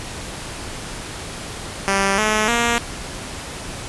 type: tone with pitch steps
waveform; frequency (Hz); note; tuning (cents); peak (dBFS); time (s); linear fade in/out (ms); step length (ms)
5% pulse; 196 / 215 / 235.8; G3 / A3 / A#3; 0 / -40 / +20; -5; 1.88-2.78; 0; 300
effects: pink hiss -31 dBFS RMS until 3.88 s + resampled to 24000 Hz